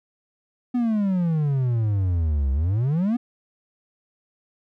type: exponential two-way sweep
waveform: triangle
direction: down then up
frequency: 251.2 to 65.41 to 251.2 Hz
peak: -17 dBFS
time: 0.74-3.17 s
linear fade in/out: 10 ms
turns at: 2.52 s
effects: none